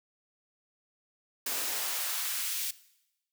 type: noise with high-pass filter sweep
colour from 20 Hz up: white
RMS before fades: -33 dBFS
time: 1.46-2.71 s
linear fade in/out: 5 ms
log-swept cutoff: 220 to 2900 Hz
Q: 0.77
effects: noise-tail reverb RT60 0.9 s tail -19 dB re dry